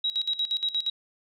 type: tone with tremolo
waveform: sine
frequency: 3847 Hz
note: B7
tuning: 46 cents flat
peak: -23 dBFS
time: 0.04-0.9 s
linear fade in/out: 5 ms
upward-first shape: square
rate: 8.5 Hz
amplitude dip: 80%
effects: none